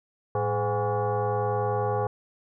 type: tone with frequency modulation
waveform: sine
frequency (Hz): 200.1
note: G3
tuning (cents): +36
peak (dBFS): -23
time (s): 0.35-2.07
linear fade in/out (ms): 2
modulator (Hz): 310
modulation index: 2.6
effects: none